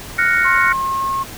sine chord, Gb major seventh, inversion third, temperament equal, 1396.9 / 1480 / 1864.7 / 2217 Hz, F6 / Gb6 / Bb6 / Db7, 0 / 0 / 0 / 0 cents, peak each -18 dBFS, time 0.18-0.73 s, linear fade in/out 10 ms
sine tone with pitch glide, 1069 to 1080.2 Hz, C6 to C#6, +37 to -45 cents, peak -17 dBFS, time 0.44-1.24 s, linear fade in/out 20 ms, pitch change +18 cents, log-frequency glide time 0.7-1.07 s
effects pink hiss -33 dBFS RMS until 1.37 s

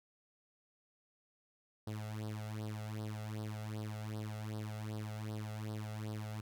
sawtooth tone with flanger, 107.4 Hz, A2, 41 cents flat, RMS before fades -42 dBFS, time 1.87-6.41 s, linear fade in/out 5 ms, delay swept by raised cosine 0.21 to 1.51 ms, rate 2.6 Hz, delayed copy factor +0.8, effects none

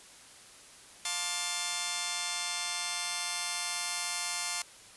5% pulse chord, D minor seventh, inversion first, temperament just, 704.8 / 881 / 1057.2 / 1174.7 Hz, F5 / A5 / C6 / D6, +16 / +2 / +18 / 0 cents, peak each -27 dBFS, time 1.05-4.62 s, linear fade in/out 2 ms, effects white hiss -53 dBFS RMS until 4.96 s + resampled to 24000 Hz

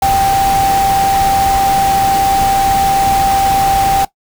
sine tone in noise, 784 Hz, G5, in tune, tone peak -9 dBFS, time 0.02-4.05 s, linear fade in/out 5 ms, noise pink, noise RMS -20 dBFS, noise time 0.02-4.05 s, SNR +8 dB, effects noise-tail reverb RT60 0.1 s tail -17 dB re dry

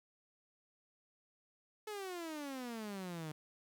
sawtooth exponential sweep, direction down, 434.4 to 150.6 Hz, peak -38 dBFS, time 1.87-3.32 s, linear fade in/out 5 ms, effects 11-bit

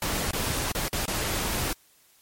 pink noise with dropouts, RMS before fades -28 dBFS, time 0.02-1.73 s, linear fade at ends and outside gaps 2 ms, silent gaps 0.31-0.332 / 0.719-0.749 / 0.883-0.929 / 1.056-1.079 s, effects white hiss -60 dBFS RMS until 2.21 s + MP3 64 kbps

